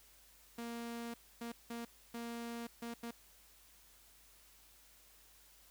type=tone bursts at uneven times; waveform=sawtooth; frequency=234.1 Hz; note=A#3; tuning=8 cents sharp; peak=-38 dBFS; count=6; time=0.58-1.14 / 1.41-1.52 / 1.7-1.85 / 2.14-2.67 / 2.82-2.94 / 3.03-3.11 s; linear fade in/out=5 ms; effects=added 50 Hz sine -70 dBFS peak until 5.7 s + white hiss -64 dBFS RMS until 5.7 s